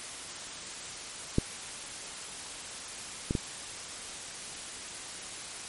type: clicks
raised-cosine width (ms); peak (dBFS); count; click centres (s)
3; -10 / -15 / -15; 3; 1.384 / 3.309 / 3.352
effects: white hiss -41 dBFS RMS until 5.68 s + MP3 48 kbps